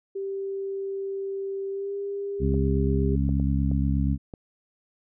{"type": "tone with pitch glide", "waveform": "sine", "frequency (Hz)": [391.2, 400.1], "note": ["G4", "G4"], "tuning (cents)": [-4, 35], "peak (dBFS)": -28, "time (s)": [0.15, 3.16], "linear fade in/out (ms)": 10, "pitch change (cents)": 39, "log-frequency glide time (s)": [1.7, 1.94]}
{"type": "harmonic tone", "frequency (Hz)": 68.4, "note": "C#2", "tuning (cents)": -23, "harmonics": [1, 2, 3, 4], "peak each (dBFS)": [-24, -26, -28, -30], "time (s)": [2.39, 4.18], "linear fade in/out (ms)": 50}
{"type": "clicks", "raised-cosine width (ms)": 2, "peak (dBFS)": -24, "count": 5, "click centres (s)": [2.542, 3.291, 3.399, 3.715, 4.338]}
{"effects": []}